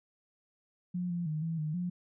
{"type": "tone with pitch steps", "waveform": "sine", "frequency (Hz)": [178.5, 173.2, 154.2, 164, 153.4, 177.8], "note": ["F3", "F3", "D#3", "E3", "D#3", "F3"], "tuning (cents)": [38, -14, -15, -9, -24, 31], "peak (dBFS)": -31, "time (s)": [0.94, 1.9], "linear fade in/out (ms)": 10, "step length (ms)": 160, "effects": []}